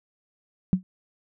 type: tone with exponential decay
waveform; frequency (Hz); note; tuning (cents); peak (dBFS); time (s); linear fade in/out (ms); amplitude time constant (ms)
sine; 185; F#3; 0; -12; 0.73-0.83; 0; 20
effects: none